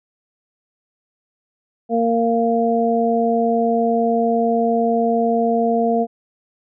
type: harmonic tone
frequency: 231.1 Hz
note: A#3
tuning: 15 cents flat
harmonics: 1 / 2 / 3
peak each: -19 / -19 / -19 dBFS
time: 1.89-6.07 s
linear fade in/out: 50 ms
effects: none